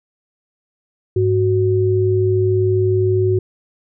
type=tone pair together; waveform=sine; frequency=102.92 / 370.4 Hz; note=G#2 / F#4; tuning=-15 / +2 cents; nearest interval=octave + minor seventh; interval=2217 cents; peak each=-16 / -15 dBFS; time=1.16-3.39 s; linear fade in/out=5 ms; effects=none